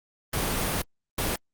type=noise bursts at uneven times; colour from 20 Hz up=pink; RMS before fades=-27 dBFS; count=2; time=0.33-0.82 / 1.18-1.36 s; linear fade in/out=5 ms; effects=Opus 32 kbps

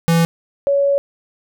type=tone pair in turn; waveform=square / sine; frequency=166.8 / 561 Hz; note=E3 / C#5; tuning=+21 / +21 cents; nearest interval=octave + major sixth; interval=2100 cents; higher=second; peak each=-12 dBFS; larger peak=neither; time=0.08-0.25 / 0.67-0.98 s; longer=second; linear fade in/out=0 ms; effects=none

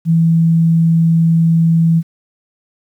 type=tone; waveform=sine; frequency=164.8 Hz; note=E3; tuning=in tune; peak=-8 dBFS; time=0.05-2.03 s; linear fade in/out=50 ms; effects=8-bit

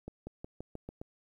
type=accelerating click train; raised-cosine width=2 ms; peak=-28 dBFS; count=7; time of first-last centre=0.08-1.015 s; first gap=190 ms; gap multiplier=0.92; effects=11-bit

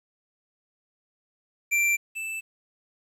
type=tone pair in turn; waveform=square; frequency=2355 / 2643 Hz; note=D7 / E7; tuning=+4 / +4 cents; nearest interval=major second; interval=200 cents; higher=second; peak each=-21 / -31 dBFS; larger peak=first; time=1.71-1.97 / 2.15-2.41 s; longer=neither; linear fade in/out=20 ms; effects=low-pass 12000 Hz 12 dB/octave + 10-bit

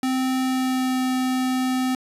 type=tone with pitch glide; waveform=square; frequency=259.6 to 256.9 Hz; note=C4 to C4; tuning=-13 to -32 cents; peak=-21 dBFS; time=0.03-1.95 s; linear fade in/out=2 ms; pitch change=-19 cents; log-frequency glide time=0.4-1.01 s; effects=resampled to 32000 Hz

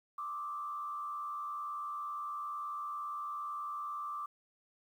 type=tone with frequency modulation; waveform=sine; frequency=1174.7 Hz; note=D6; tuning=in tune; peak=-37 dBFS; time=0.18-4.26 s; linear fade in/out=5 ms; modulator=90.5 Hz; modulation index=0.7; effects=11-bit

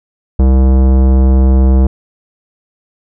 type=tone with tanh clipping; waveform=sine; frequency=65.41 Hz; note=C2; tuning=in tune; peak=-7 dBFS; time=0.39-1.87 s; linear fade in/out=5 ms; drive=18 dB; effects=none

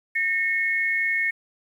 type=tone pair together; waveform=sine; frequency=1829.3 / 2185 Hz; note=A#6 / C#7; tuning=-33 / -26 cents; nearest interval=minor third; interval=307 cents; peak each=-24 / -23 dBFS; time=0.15-1.31 s; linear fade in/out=10 ms; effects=9-bit

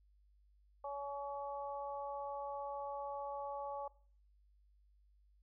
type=harmonic tone; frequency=282.2 Hz; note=C#4; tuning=31 cents sharp; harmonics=2 / 3 / 4; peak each=-44 / -44 / -48 dBFS; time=0.84-3.88 s; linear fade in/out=5 ms; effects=noise-tail reverb RT60 0.5 s tail -21 dB re dry + added 50 Hz sine -66 dBFS peak until 5.42 s

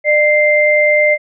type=tone pair together; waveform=sine; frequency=600.5 / 2090 Hz; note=D5 / C7; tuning=+38 / -2 cents; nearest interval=octave + minor seventh; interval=2160 cents; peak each=-11 dBFS; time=0.04-1.18 s; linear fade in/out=50 ms; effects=none

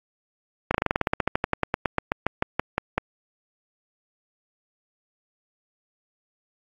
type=slowing click train; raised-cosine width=0.5 ms; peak=-6 dBFS; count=25; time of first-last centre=0.71-2.98 s; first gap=34 ms; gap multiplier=1.08; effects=AAC 48 kbps

